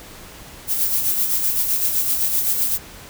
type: noise with tremolo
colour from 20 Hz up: violet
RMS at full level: -18 dBFS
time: 0.67-2.79 s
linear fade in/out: 50 ms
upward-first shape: sine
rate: 7.8 Hz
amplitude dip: 45%
effects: pink hiss -40 dBFS RMS until 3.09 s